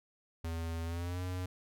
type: tone with pitch glide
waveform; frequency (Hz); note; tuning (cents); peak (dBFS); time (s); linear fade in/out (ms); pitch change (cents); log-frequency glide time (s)
square; 82.6 to 91.12; E2 to F#2; +4 to -26; -36; 0.44-1.46; 5; +170; 0.84-1.23
effects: none